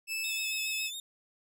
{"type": "tone with pitch glide", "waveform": "sawtooth", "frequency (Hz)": [2626, 2588], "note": ["E7", "E7"], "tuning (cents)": [-7, -32], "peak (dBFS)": -29, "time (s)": [0.07, 0.91], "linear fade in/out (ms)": 50, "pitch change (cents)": -25, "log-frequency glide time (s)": [0.21, 0.51]}
{"type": "tone with vibrato", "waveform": "sawtooth", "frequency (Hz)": 3600, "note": "A7", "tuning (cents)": 39, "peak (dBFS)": -35, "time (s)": [0.24, 1], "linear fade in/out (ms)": 2, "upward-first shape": "sine", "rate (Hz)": 7.2, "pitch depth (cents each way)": 54}
{"effects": []}